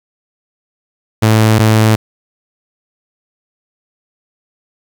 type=tone pair in turn; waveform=sawtooth; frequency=109.6 / 109.6 Hz; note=A2 / A2; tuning=-6 / -6 cents; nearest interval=unison; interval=0 cents; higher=neither; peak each=-3 dBFS; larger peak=neither; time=1.22-1.59 / 1.59-1.96 s; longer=neither; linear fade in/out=10 ms; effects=7-bit